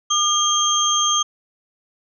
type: tone cluster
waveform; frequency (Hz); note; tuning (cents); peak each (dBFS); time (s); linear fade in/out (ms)
sine; 1212 / 3220 / 6340; D#6 / G7 / G8; -46 / +46 / +19; -20; 0.1-1.23; 10
effects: none